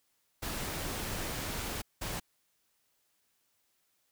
pink noise bursts at uneven times, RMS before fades -37 dBFS, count 2, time 0.42-1.82 / 2.01-2.2 s, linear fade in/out 10 ms, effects white hiss -75 dBFS RMS until 4.11 s

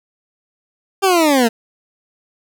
20% pulse linear sweep, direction down, 398 to 220 Hz, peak -6 dBFS, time 1.02-1.49 s, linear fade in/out 20 ms, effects none

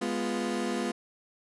30% pulse chord, F diminished, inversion first, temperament equal, 207.7 / 246.9 / 349.2 Hz, Ab3 / Cb4 / F4, 0 / 0 / 0 cents, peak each -31 / -30 / -31 dBFS, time 0.01-0.92 s, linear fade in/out 10 ms, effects resampled to 24000 Hz

